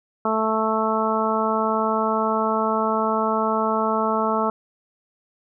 harmonic tone, 219.8 Hz, A3, 2 cents flat, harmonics 1 / 2 / 3 / 4 / 5 / 6, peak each -26 / -26 / -26 / -26 / -26 / -26 dBFS, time 0.25-4.5 s, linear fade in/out 2 ms, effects none

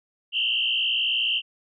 sine tone with frequency modulation, 2942 Hz, F#7, 11 cents flat, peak -21 dBFS, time 0.32-1.42 s, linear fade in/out 50 ms, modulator 58.8 Hz, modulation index 3.7, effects none

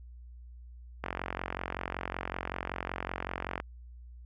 click train, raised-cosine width 0.5 ms, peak -18 dBFS, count 117, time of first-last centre 1.04-3.601 s, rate 45.3 Hz, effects added 60 Hz sine -46 dBFS peak until 4.25 s

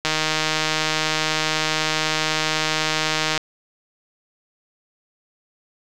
click train, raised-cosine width 0.2 ms, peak -3 dBFS, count 520, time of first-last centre 0.05-3.377 s, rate 156 Hz, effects none

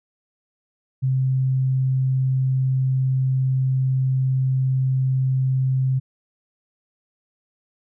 sine tone, 131.2 Hz, C3, 5 cents sharp, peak -17 dBFS, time 1.02-6 s, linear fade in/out 20 ms, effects none

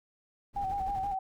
brown noise with tremolo, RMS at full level -41 dBFS, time 0.53-1.16 s, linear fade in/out 50 ms, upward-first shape square, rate 12 Hz, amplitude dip 45%
sine tone with vibrato, 784 Hz, G5, in tune, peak -30 dBFS, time 0.56-1.19 s, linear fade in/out 5 ms, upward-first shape square, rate 6.3 Hz, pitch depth 45 cents each way
effects none

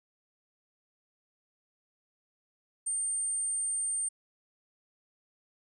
sine tone, 8770 Hz, C#9, 20 cents flat, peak -29 dBFS, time 2.86-4.09 s, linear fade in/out 10 ms, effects none

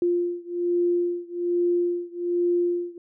sine beating tone pair, 349.2 / 350.4 Hz, F4 / F4, 0 / +6 cents, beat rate 1.2 Hz, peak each -24 / -25 dBFS, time 0.02-2.98 s, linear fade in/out 2 ms, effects none

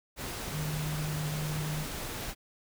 sine tone in noise, 152.2 Hz, D#3, 38 cents flat, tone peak -32 dBFS, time 0.51-1.86 s, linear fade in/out 50 ms, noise pink, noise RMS -38 dBFS, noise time 0.16-2.35 s, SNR +3 dB, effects none

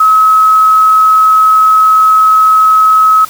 sine tone, 1283 Hz, E6, 47 cents flat, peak -3 dBFS, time 0-3.25 s, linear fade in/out 5 ms, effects white hiss -30 dBFS RMS until 3.29 s

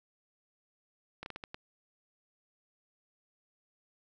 slowing click train, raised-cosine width 0.3 ms, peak -25 dBFS, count 6, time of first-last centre 1.23-1.545 s, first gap 31 ms, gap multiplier 1.36, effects none

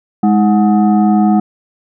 sine tone with frequency modulation, 207.7 Hz, G#3, in tune, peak -7 dBFS, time 0.23-1.4 s, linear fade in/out 5 ms, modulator 527 Hz, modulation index 0.8, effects none

